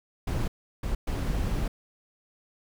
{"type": "noise bursts at uneven times", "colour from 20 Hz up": "brown", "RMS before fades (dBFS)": -28, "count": 3, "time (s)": [[0.27, 0.48], [0.83, 0.95], [1.07, 1.68]], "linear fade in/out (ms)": 5, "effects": []}